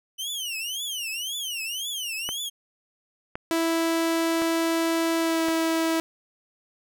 sawtooth tone with vibrato, 2988 Hz, F#7, 16 cents sharp, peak -26 dBFS, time 0.18-2.5 s, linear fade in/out 20 ms, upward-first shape triangle, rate 1.9 Hz, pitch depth 280 cents each way
click train, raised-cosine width 0.5 ms, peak -17 dBFS, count 4, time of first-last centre 2.29-5.485 s, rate 0.939 Hz
sawtooth tone with pitch glide, 329.6 to 326 Hz, E4 to E4, 0 to -19 cents, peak -18 dBFS, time 3.51-6 s, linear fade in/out 0 ms, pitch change -19 cents, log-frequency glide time 5.18-5.43 s
effects none

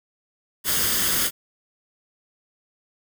white noise with comb filter, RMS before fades -22 dBFS, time 0.64-1.31 s, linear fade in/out 50 ms, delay 0.61 ms, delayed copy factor +0.55, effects none

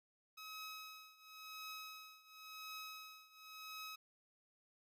15% pulse tone with tremolo, 1276 Hz, D#6, 43 cents sharp, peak -40 dBFS, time 0.37-3.96 s, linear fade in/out 10 ms, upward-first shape triangle, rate 0.94 Hz, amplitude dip 90%, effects none

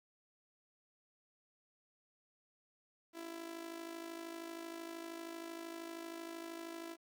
sawtooth tone with amplitude modulation, 333.5 Hz, E4, 20 cents sharp, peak -38 dBFS, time 3.13-6.97 s, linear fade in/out 50 ms, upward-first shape sine, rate 52.9 Hz, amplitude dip 65%, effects 12-bit

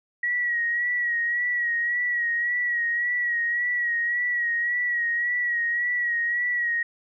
sine tone with vibrato, 1914 Hz, A#6, 45 cents sharp, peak -22 dBFS, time 0.23-6.83 s, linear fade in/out 5 ms, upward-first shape sine, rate 1.8 Hz, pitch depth 39 cents each way, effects none

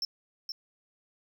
triangle tone with echo, 5360 Hz, E8, 28 cents sharp, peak -28 dBFS, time 0.02-0.05 s, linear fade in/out 2 ms, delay 470 ms, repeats 1, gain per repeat -5 dB, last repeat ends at 0.52 s, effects none

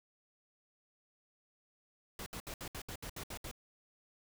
pink noise bursts, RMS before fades -44 dBFS, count 10, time 2.19-3.513 s, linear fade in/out 2 ms, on 72 ms, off 67 ms, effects none

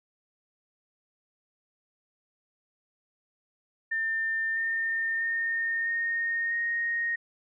sine tone with pitch steps, 1800 / 1815.7 / 1831.5 / 1847.4 / 1863.5 Hz, A6 / A#6 / A#6 / A#6 / A#6, +39 / -46 / -31 / -16 / -1 cents, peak -26 dBFS, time 3.91-7.16 s, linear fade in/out 10 ms, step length 650 ms, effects none

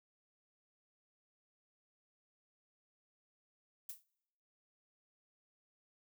violet noise with exponential decay, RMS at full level -41 dBFS, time 3.89-4.04 s, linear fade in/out 5 ms, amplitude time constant 32 ms, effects noise-tail reverb RT60 0.9 s tail -26 dB re dry

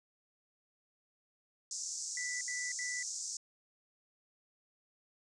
pink band-pass noise, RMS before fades -41 dBFS, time 1.71-3.37 s, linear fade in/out 2 ms, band 5500 to 7700 Hz, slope 48 dB/octave
sine tone bursts, 1978 Hz, B6, 2 cents sharp, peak -38 dBFS, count 3, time 2.17-3.028 s, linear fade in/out 2 ms, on 240 ms, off 69 ms
effects resampled to 24000 Hz

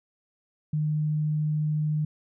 sine tone, 152.3 Hz, D#3, 37 cents flat, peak -23 dBFS, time 0.73-2.05 s, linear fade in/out 5 ms, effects none

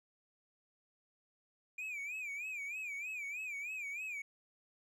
triangle tone with vibrato, 2397 Hz, D7, 35 cents sharp, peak -38 dBFS, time 1.78-4.22 s, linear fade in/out 5 ms, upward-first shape sine, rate 3.2 Hz, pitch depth 130 cents each way, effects none

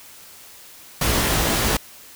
pink noise with comb filter, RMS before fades -20 dBFS, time 1.01-1.77 s, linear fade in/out 5 ms, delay 18 ms, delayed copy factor +0.65, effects white hiss -44 dBFS RMS until 2.15 s

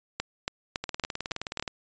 two click trains, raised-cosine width 0.2 ms, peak -15 / -11 dBFS, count 17 / 6, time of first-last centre 0.84-1.678 / 0.2-1.597 s, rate 19.1 / 3.58 Hz, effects resampled to 16000 Hz

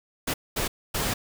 pink noise bursts at uneven times, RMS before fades -27 dBFS, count 3, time 0.27-0.34 / 0.56-0.68 / 0.94-1.14 s, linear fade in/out 10 ms, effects none

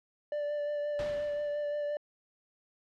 triangle tone with vibrato, 587.3 Hz, D5, in tune, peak -29 dBFS, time 0.32-1.97 s, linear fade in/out 2 ms, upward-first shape sine, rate 5.7 Hz, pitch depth 15 cents each way
pink noise with exponential decay, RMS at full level -40 dBFS, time 0.99-1.87 s, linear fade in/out 1 ms, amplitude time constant 190 ms
effects low-pass 4000 Hz 12 dB/octave

